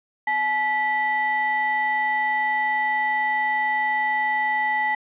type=ring-modulated tone; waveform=triangle; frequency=554.4 Hz; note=C#5; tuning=in tune; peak=-14 dBFS; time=0.27-4.95 s; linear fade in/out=5 ms; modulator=1410 Hz; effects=tanh soft clip ceiling -13 dBFS + resampled to 8000 Hz